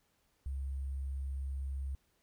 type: tone with sample-and-hold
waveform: sine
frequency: 67.8 Hz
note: C#2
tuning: 38 cents flat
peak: -35 dBFS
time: 0.46-1.95 s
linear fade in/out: 0 ms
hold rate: 8820 Hz
effects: pink hiss -75 dBFS RMS until 2.22 s

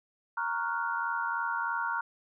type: chord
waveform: sine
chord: Gb major seventh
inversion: first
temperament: equal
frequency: 932.3 / 1108.7 / 1396.9 / 1480 Hz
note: Bb5 / Db6 / F6 / Gb6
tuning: 0 / 0 / 0 / 0 cents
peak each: -33 / -37 / -33 / -37 dBFS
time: 0.37-2.01 s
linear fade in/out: 5 ms
effects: none

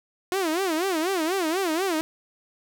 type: tone with vibrato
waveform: sawtooth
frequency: 349.2 Hz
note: F4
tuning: in tune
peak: -19 dBFS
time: 0.32-2.01 s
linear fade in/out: 0 ms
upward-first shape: sine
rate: 4.1 Hz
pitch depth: 210 cents each way
effects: none

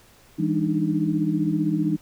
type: tone cluster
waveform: sine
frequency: 163.7 / 201.8 / 293.8 / 309.2 Hz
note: E3 / G#3 / D4 / D#4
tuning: -12 / -49 / +1 / -11 cents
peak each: -25 / -27 / -27 / -24 dBFS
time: 0.38-1.97 s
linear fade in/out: 20 ms
effects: pink hiss -54 dBFS RMS until 2.01 s

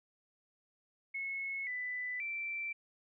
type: tone with pitch steps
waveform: sine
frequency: 2187 / 1992 / 2341 Hz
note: C#7 / B6 / D7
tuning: -24 / +14 / -6 cents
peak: -36 dBFS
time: 1.14-2.73 s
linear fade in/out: 10 ms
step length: 530 ms
effects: none

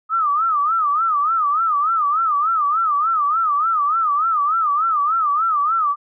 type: tone with vibrato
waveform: sine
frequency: 1244.5 Hz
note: D#6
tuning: in tune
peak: -15 dBFS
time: 0.09-5.96 s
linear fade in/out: 50 ms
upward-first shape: sine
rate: 3.4 Hz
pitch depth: 150 cents each way
effects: none

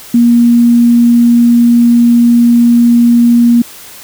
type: tone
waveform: sine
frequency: 237.1 Hz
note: A#3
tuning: 30 cents sharp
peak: -3 dBFS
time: 0.14-3.62 s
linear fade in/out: 5 ms
effects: white hiss -32 dBFS RMS until 4.03 s

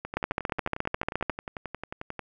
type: two click trains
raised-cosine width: 0.5 ms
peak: -11 / -19 dBFS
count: 17 / 25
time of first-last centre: 0.17-1.297 / 0.05-2.193 s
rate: 14.2 / 11.2 Hz
effects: none

